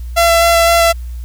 sawtooth tone with vibrato, 675 Hz, E5, 41 cents sharp, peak -4 dBFS, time 0.16-0.93 s, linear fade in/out 20 ms, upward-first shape square, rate 3.9 Hz, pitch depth 9 cents each way, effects added 60 Hz sine -22 dBFS peak until 1.24 s + white hiss -48 dBFS RMS until 1.24 s

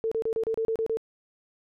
sine tone bursts, 447.9 Hz, A4, 31 cents sharp, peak -24 dBFS, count 9, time 0.04-0.971 s, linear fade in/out 0 ms, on 75 ms, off 32 ms, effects none

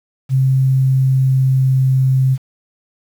sine tone with pitch glide, 132.4 to 131.64 Hz, C3 to C3, +21 to +11 cents, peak -10 dBFS, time 0.29-2.38 s, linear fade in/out 50 ms, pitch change -10 cents, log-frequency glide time 0.7-1.81 s, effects 7-bit

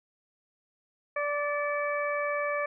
harmonic tone with a mistuned harmonic, 583 Hz, D5, 13 cents flat, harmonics 1 / 2 / 3 / 4, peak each -30 / -33 / -35 / -36 dBFS, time 1.16-2.66 s, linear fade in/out 5 ms, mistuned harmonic 4, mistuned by -27 cents, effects none

